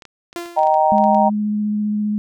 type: clicks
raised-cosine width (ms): 0.2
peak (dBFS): -22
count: 12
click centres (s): 0.022 / 0.053 / 0.329 / 0.386 / 0.459 / 0.591 / 0.633 / 0.671 / 0.742 / 0.982 / 1.04 / 1.147
type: tone with exponential decay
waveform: sawtooth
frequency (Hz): 344.5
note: F4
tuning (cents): -24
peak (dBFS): -19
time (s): 0.36-0.87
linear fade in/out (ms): 0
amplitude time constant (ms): 110
type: chord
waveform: sine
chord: Eb major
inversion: none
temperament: just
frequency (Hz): 622.3 / 777.8 / 933.4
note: Eb5 / G5 / Bb5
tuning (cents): 0 / -14 / +2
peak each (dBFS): -17 / -15 / -17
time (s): 0.56-1.3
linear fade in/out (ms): 20
type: tone with vibrato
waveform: sine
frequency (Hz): 209.9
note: G#3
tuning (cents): +19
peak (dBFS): -17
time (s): 0.92-2.18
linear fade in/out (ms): 0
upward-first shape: sine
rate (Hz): 15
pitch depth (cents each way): 10
effects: none